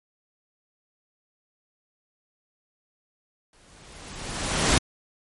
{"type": "noise with exponential growth", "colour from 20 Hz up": "pink", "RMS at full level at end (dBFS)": -18, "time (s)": [3.53, 4.78], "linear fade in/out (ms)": 2, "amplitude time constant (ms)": 270, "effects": ["MP3 48 kbps"]}